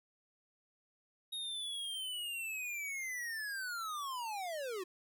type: linear sweep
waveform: square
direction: down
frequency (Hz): 3760 to 349.2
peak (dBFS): -39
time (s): 1.32-4.84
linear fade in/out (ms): 10
effects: none

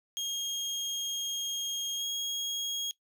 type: tone with pitch glide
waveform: 30% pulse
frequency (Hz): 3245 to 3283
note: G#7 to G#7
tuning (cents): -41 to -21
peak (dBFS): -29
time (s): 0.17-2.91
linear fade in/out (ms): 0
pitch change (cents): +20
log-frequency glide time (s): 1.97-2.04
effects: noise-tail reverb RT60 0.1 s tail -19 dB re dry

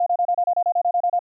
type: tone bursts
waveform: sine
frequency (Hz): 704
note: F5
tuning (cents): +14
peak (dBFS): -16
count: 13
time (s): 0-1.192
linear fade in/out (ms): 5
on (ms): 64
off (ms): 30
effects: none

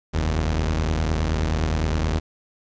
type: tone pair together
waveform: sawtooth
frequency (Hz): 44.11 / 78.6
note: F1 / D#2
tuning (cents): +18 / +18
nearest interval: minor seventh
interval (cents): 1000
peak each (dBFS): -21 / -18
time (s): 0.13-2.2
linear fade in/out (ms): 20
effects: resampled to 16000 Hz + 9-bit

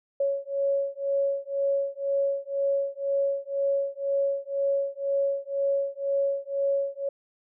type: beating tone pair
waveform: sine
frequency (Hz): 554.4 / 556.4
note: C#5 / C#5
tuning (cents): 0 / +6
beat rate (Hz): 2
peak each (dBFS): -27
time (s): 0.2-7.09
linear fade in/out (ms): 5
effects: none

